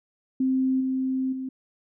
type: tone with level steps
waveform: sine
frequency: 261.6 Hz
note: C4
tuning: in tune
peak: -20 / -23 / -29 dBFS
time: 0.4-1.49 s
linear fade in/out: 5 ms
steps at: 0.8 / 1.32 s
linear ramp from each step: 10 ms
effects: none